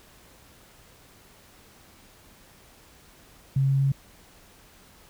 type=tone with pitch steps; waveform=sine; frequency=135.6 / 136.39 / 137.18 Hz; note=C#3 / C#3 / C#3; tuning=-38 / -28 / -18 cents; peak=-19 dBFS; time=3.56-3.92 s; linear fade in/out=5 ms; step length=120 ms; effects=pink hiss -54 dBFS RMS until 5.09 s